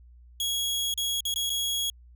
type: tone with dropouts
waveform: sawtooth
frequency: 3322 Hz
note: G#7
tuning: in tune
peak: -23 dBFS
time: 0.4-1.9 s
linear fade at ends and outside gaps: 2 ms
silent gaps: 0.94-0.976 / 1.206-1.252 / 1.341-1.359 / 1.496-1.501 s
effects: added 60 Hz sine -49 dBFS peak until 2.15 s